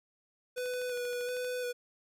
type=tone with vibrato; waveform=square; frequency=493.9 Hz; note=B4; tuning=in tune; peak=-34 dBFS; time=0.56-1.73 s; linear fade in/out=20 ms; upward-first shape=square; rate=1.4 Hz; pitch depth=16 cents each way
type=click train; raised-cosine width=0.2 ms; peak=-33 dBFS; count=12; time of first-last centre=0.58-1.446 s; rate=12.7 Hz
effects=none